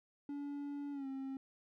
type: tone with pitch glide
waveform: triangle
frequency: 285.9 to 268.3 Hz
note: D4 to C4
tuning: -46 to +44 cents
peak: -38 dBFS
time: 0.29-1.37 s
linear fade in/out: 2 ms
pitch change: -110 cents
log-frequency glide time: 0.92-1.07 s
effects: none